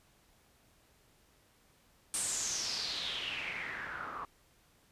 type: noise with low-pass filter sweep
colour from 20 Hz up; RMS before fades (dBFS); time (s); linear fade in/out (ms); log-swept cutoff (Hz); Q
white; -38; 2.14-4.25; 0; 9100 to 1100; 5.5
effects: pink hiss -67 dBFS RMS until 4.91 s + resampled to 32000 Hz